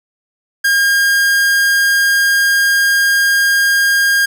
45% pulse tone, 1616 Hz, G#6, 48 cents flat, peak -10 dBFS, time 0.64-4.26 s, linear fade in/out 10 ms, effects none

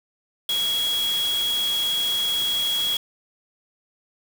sine tone in noise, 3322 Hz, G#7, in tune, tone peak -21 dBFS, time 0.49-2.97 s, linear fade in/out 2 ms, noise white, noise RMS -32 dBFS, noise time 0.49-2.97 s, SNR +8 dB, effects none

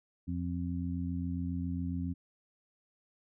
harmonic tone, 87.31 Hz, F2, in tune, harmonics 1 / 2 / 3, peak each -36 / -37 / -37 dBFS, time 0.27-2.14 s, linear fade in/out 20 ms, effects none

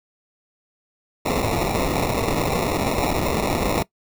blue noise with sample-and-hold, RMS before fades -22 dBFS, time 1.25-3.83 s, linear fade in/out 10 ms, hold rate 1575 Hz, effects noise-tail reverb RT60 0.1 s tail -21 dB re dry

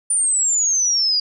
sine exponential sweep, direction down, 9330 to 4800 Hz, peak -15 dBFS, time 0.1-1.2 s, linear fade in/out 5 ms, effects none

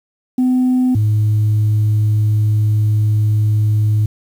sine tone pair in turn, 253.6 / 106.63 Hz, B3 / G#2, +46 / +46 cents, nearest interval octave + minor third, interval 1500 cents, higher first, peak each -9 dBFS, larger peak neither, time 0.38-0.95 / 0.95-4.06 s, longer second, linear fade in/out 5 ms, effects tanh soft clip ceiling -9 dBFS + 7-bit

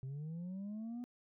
sine linear sweep, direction up, 128.5 to 247.3 Hz, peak -38 dBFS, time 0.03-1.04 s, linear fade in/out 0 ms, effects tanh soft clip ceiling -40 dBFS

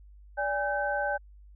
sine tone cluster, 581 / 817 / 1538 Hz, D5 / G#5 / G6, -19 / -29 / -33 cents, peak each -31 dBFS, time 0.37-1.18 s, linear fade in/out 20 ms, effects added 50 Hz sine -49 dBFS peak until 1.55 s

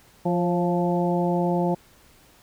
harmonic tone with a mistuned harmonic, 174.5 Hz, F3, 1 cent flat, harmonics 1 / 2 / 3 / 4 / 5, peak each -23 / -26 / -28 / -29 / -30 dBFS, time 0.25-1.75 s, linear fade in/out 10 ms, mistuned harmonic 3, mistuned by +39 cents, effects pink hiss -55 dBFS RMS until 2.42 s

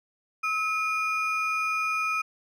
triangle ring-modulated tone, 1864.7 Hz, A#6, in tune, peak -20 dBFS, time 0.43-2.22 s, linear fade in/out 10 ms, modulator 575 Hz, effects none

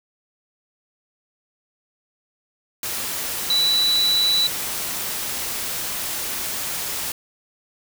sine tone in noise, 3951 Hz, B7, in tune, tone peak -16 dBFS, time 3.5-4.47 s, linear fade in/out 2 ms, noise white, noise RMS -27 dBFS, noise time 2.83-7.12 s, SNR +8 dB, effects none

